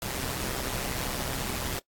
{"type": "noise with amplitude modulation", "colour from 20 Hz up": "pink", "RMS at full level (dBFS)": -30, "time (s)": [0.02, 1.79], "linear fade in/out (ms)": 2, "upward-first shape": "sine", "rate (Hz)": 129, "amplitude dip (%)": 60, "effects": ["noise-tail reverb RT60 0.1 s tail -21 dB re dry", "AAC 64 kbps"]}